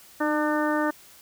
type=harmonic tone with a mistuned harmonic; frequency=300 Hz; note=D4; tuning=37 cents sharp; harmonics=1 / 2 / 3 / 4 / 5 / 6; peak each=-25 / -28 / -30 / -31 / -32 / -33 dBFS; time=0.2-0.91 s; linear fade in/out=10 ms; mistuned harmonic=1; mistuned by=+27 cents; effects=white hiss -51 dBFS RMS until 1.21 s